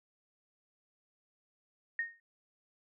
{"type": "tone with exponential decay", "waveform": "sine", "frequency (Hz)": 1851, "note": "A#6", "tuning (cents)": -13, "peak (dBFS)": -28, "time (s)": [1.99, 2.2], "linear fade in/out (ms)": 2, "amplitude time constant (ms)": 44, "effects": []}